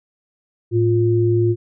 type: tone pair together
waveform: sine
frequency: 110.43 / 350.6 Hz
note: A2 / F4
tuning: +7 / +7 cents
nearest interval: octave + minor sixth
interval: 2000 cents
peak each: -16 dBFS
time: 0.71-1.56 s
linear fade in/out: 50 ms
effects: none